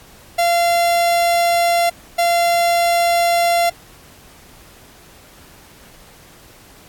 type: tone pair in turn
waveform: 45% pulse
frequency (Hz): 688 / 688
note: F5 / F5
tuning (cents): -26 / -26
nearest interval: unison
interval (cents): 0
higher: neither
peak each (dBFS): -13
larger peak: neither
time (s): 0.38-1.9 / 2.18-3.7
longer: neither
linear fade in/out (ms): 10
effects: pink hiss -45 dBFS RMS until 6.88 s + AAC 64 kbps